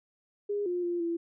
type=tone with pitch steps; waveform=sine; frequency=409.6 / 354.7 / 348 / 337.7 Hz; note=G#4 / F4 / F4 / E4; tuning=-24 / +27 / -6 / +42 cents; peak=-28 dBFS; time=0.49-1.17 s; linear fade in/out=10 ms; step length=170 ms; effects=none